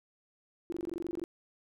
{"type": "tone bursts", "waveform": "sine", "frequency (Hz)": 340.2, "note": "F4", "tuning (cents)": -45, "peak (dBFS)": -33, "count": 13, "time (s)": [0.7, 1.239], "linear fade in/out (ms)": 0, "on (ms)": 23, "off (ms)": 20, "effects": []}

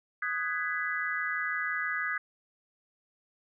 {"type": "chord", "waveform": "sine", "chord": "G# minor seventh", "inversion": "second", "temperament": "just", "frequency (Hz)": [1245.9, 1495.1, 1661.2, 1993.5], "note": ["D#6", "F#6", "G#6", "B6"], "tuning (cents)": [2, 18, 0, 16], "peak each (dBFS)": [-36, -36, -33, -35], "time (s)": [0.22, 2.18], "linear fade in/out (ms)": 5, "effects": []}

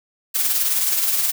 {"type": "noise with tremolo", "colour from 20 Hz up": "blue", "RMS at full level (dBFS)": -18, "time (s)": [0.34, 1.32], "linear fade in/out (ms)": 20, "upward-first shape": "sine", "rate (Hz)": 19, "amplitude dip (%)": 40, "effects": []}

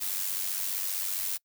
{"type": "noise with amplitude modulation", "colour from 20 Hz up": "blue", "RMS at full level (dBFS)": -29, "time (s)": [0, 1.38], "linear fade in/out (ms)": 20, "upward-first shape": "sine", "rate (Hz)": 95.2, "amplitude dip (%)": 60, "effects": ["noise-tail reverb RT60 0.1 s tail -25 dB re dry"]}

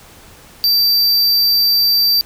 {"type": "tone", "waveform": "square", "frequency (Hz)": 4670, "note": "D8", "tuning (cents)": -11, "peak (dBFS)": -11, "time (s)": [0.64, 2.21], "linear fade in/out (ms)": 0, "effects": ["pink hiss -42 dBFS RMS until 2.25 s"]}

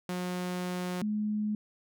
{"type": "tone pair in turn", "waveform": ["sawtooth", "sine"], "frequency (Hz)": [180, 211.3], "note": ["F#3", "G#3"], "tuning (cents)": [-47, 30], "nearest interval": "minor third", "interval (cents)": 277, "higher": "second", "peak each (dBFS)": -28, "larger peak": "neither", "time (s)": [[0.09, 1.02], [1.02, 1.55]], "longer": "first", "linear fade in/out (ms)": 2, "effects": []}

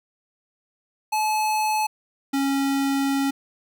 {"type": "tone pair in turn", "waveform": "square", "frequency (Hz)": [860, 275.1], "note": ["A5", "C#4"], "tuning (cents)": [-40, -13], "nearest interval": "octave + minor sixth", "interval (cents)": 1973, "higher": "first", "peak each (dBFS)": -21, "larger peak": "neither", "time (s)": [[1.12, 1.87], [2.33, 3.31]], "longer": "second", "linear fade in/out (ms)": 10, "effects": []}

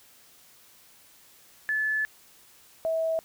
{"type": "tone pair in turn", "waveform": "sine", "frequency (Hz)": [1731, 648.4], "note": ["A6", "E5"], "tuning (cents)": [-29, -29], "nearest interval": "octave + perfect fourth", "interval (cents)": 1700, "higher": "first", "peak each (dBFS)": -24, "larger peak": "neither", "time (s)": [[1.69, 2.05], [2.85, 3.19]], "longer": "first", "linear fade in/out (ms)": 0, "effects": ["white hiss -56 dBFS RMS until 3.24 s"]}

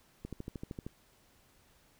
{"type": "click train", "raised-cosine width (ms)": 3, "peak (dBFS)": -27, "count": 9, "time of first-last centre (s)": [0.25, 0.865], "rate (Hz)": 13, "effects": ["pink hiss -66 dBFS RMS until 1.99 s"]}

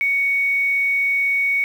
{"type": "tone", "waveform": "sine", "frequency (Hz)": 2231, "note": "C#7", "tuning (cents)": 11, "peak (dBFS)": -16, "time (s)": [0.01, 1.64], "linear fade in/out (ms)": 0, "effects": ["7-bit"]}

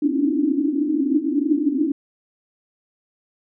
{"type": "band-pass noise", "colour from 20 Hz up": "pink", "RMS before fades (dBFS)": -20, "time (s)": [0.02, 1.92], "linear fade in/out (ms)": 5, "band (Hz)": [270, 320], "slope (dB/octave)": 96, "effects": []}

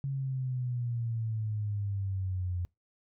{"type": "exponential sweep", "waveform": "sine", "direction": "down", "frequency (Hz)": [138.59, 87.8], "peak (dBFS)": -30, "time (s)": [0.04, 2.65], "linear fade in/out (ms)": 0, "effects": ["noise-tail reverb RT60 0.2 s tail -25 dB re dry"]}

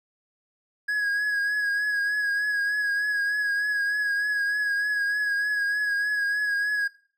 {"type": "tone with vibrato", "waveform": "triangle", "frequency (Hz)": 1661.2, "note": "G#6", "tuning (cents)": 0, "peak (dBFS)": -21, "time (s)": [0.88, 6.88], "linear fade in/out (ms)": 10, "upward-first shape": "triangle", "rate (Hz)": 3.3, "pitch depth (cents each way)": 39, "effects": ["noise-tail reverb RT60 0.4 s tail -17 dB re dry"]}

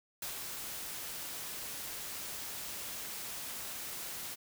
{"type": "noise with ADSR envelope", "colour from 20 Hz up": "white", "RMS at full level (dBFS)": -39, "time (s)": [0.22, 4.36], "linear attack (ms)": 3, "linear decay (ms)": 120, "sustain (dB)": -3, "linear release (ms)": 30, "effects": []}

